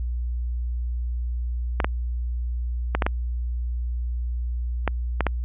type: clicks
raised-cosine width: 0.5 ms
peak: -6 dBFS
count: 8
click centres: 1.802 / 1.845 / 2.95 / 3.022 / 3.065 / 4.877 / 5.207 / 5.267 s
effects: added 60 Hz sine -24 dBFS peak until 5.44 s + resampled to 8000 Hz